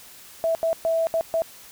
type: tone bursts at uneven times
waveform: sine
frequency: 656 Hz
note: E5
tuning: 9 cents flat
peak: -19 dBFS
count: 5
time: 0.44-0.55 / 0.63-0.73 / 0.85-1.07 / 1.14-1.21 / 1.34-1.42 s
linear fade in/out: 0 ms
effects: white hiss -46 dBFS RMS until 1.71 s

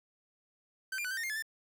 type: tone with pitch steps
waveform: 45% pulse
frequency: 1543 / 2394 / 1491 / 1567 / 1833 / 2119 / 1722 / 1779 Hz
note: G6 / D7 / F#6 / G6 / A#6 / C7 / A6 / A6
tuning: -28 / +33 / +13 / -1 / -30 / +21 / -38 / +19 cents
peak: -34 dBFS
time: 0.92-1.424 s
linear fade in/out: 5 ms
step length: 63 ms
effects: 10-bit

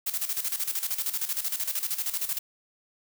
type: noise with tremolo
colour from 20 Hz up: blue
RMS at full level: -28 dBFS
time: 0.06-2.39 s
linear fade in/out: 10 ms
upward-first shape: square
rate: 13 Hz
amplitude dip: 70%
effects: none

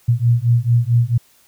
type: beating tone pair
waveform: sine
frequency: 116.6 / 121.1 Hz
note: A#2 / B2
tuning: +1 / -34 cents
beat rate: 4.5 Hz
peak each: -15 dBFS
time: 0.08-1.18 s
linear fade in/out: 10 ms
effects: white hiss -54 dBFS RMS until 1.47 s

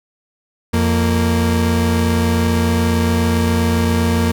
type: tone pair together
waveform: 35% pulse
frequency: 87.31 / 232.1 Hz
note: F2 / A#3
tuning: 0 / -7 cents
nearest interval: octave + perfect fourth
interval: 1693 cents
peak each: -14 / -15 dBFS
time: 0.73-4.32 s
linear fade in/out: 10 ms
effects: none

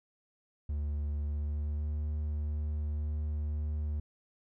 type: tone with pitch glide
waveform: triangle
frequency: 73.4 to 75.16 Hz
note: D2 to D2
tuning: 0 to +41 cents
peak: -29 dBFS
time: 0.69-4 s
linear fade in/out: 5 ms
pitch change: +41 cents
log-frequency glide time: 1.25-2.06 s
effects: none

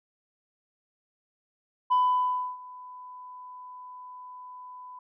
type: tone with ADSR envelope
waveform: sine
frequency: 1000 Hz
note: B5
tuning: 21 cents sharp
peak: -17 dBFS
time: 1.9-4.99 s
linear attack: 21 ms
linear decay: 650 ms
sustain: -24 dB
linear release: 4 ms
effects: tanh soft clip ceiling -17 dBFS

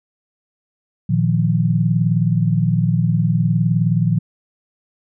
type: chord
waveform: sine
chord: Bb suspended fourth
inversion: none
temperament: just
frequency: 116.54 / 155.39 / 174.81 Hz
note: Bb2 / Eb3 / F3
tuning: 0 / -2 / +2 cents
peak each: -18 dBFS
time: 1.09-4.19 s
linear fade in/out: 10 ms
effects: none

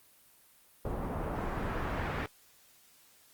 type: noise with low-pass filter sweep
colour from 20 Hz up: pink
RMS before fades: -35 dBFS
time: 0.85-2.26 s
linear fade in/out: 2 ms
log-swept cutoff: 820 to 2000 Hz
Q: 1.1
effects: white hiss -62 dBFS RMS until 3.33 s + Opus 32 kbps

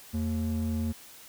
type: ring-modulated tone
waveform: triangle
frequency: 155.56 Hz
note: D#3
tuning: in tune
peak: -22 dBFS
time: 0.13-0.93 s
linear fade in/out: 20 ms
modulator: 70.8 Hz
effects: white hiss -50 dBFS RMS until 1.28 s

